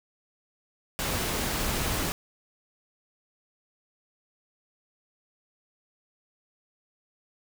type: noise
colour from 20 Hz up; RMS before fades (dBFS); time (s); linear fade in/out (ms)
pink; -29; 0.99-2.12; 0
effects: none